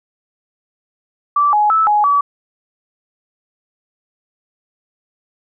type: tone with pitch steps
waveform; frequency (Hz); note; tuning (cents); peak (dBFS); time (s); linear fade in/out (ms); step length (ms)
sine; 1163 / 839 / 1310 / 836 / 1144; D6 / G#5 / E6 / G#5 / D6; -17 / +17 / -11 / +11 / -46; -10; 1.36-2.21; 5; 170
effects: none